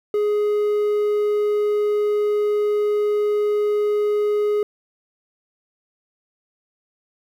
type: tone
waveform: triangle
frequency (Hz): 417.2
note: G#4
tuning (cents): +8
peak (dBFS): -15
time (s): 0.14-4.63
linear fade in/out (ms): 2
effects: 9-bit